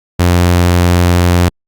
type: tone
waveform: sawtooth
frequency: 88 Hz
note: F2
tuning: 14 cents sharp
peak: -3 dBFS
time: 0.19-1.49 s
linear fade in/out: 10 ms
effects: Opus 48 kbps